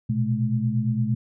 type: tone cluster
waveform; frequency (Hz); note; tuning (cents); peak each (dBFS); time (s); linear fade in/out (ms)
sine; 117.8 / 126.5 / 214.2; A#2 / B2 / A3; +19 / +42 / -46; -25; 0.09-1.15; 10
effects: none